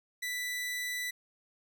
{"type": "tone", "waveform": "sawtooth", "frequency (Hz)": 1980, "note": "B6", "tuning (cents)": 4, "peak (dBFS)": -30, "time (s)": [0.22, 1.11], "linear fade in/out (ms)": 10, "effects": []}